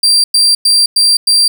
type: tone bursts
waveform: 35% pulse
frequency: 4712 Hz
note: D8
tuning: 5 cents sharp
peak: -5 dBFS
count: 5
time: 0.03-1.48 s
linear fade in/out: 5 ms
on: 210 ms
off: 100 ms
effects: none